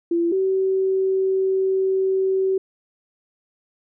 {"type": "tone pair in turn", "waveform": "sine", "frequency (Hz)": [339.9, 381.5], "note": ["F4", "G4"], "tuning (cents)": [-47, -47], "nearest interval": "major second", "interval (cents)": 200, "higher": "second", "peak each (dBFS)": -17, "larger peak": "neither", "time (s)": [[0.11, 0.32], [0.32, 2.58]], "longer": "second", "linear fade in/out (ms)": 5, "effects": []}